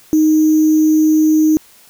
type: tone with sample-and-hold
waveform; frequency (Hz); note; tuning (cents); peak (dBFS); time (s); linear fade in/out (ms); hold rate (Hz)
sine; 311.1; D#4; 0; -8; 0.13-1.57; 0; 6300
effects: white hiss -46 dBFS RMS until 1.89 s